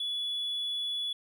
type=tone; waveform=triangle; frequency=3415 Hz; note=G#7; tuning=48 cents sharp; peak=-28 dBFS; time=0-1.13 s; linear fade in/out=5 ms; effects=tanh soft clip ceiling -26 dBFS